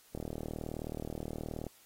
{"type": "click train", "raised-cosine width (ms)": 2, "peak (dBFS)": -25, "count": 60, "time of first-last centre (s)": [0.15, 1.667], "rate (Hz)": 38.9, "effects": ["white hiss -62 dBFS RMS until 1.85 s", "AAC 48 kbps"]}